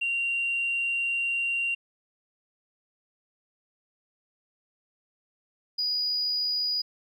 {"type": "tone pair in turn", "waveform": "sine", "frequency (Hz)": [2764, 4913], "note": ["F7", "D#8"], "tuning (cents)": [-19, -23], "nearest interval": "minor seventh", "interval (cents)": 996, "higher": "second", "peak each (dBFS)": -24, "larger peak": "neither", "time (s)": [[0.01, 1.75], [5.78, 6.82]], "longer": "first", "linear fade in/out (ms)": 10, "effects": ["tanh soft clip ceiling -20 dBFS", "11-bit"]}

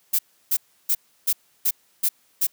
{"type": "noise bursts", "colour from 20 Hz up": "violet", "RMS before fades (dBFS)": -20, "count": 7, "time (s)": [0.13, 2.47], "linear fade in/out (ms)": 10, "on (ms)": 60, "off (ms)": 320, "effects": ["white hiss -62 dBFS RMS until 2.52 s", "high-pass 100 Hz 12 dB/octave"]}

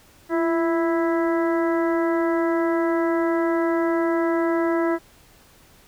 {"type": "harmonic tone with a mistuned harmonic", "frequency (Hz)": 329.6, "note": "E4", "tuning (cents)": 0, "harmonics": [1, 2, 3, 4, 5, 6], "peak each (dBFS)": [-20, -26, -30, -32, -34, -36], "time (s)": [0.29, 4.99], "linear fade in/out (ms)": 50, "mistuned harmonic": 1, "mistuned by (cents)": 42, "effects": ["pink hiss -53 dBFS RMS until 5.87 s"]}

